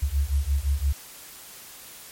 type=beating tone pair; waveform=sine; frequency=67.2 / 73 Hz; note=C2 / D2; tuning=+47 / -10 cents; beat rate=5.8 Hz; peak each=-24 dBFS; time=0.02-0.93 s; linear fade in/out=10 ms; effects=white hiss -44 dBFS RMS until 2.11 s + MP3 64 kbps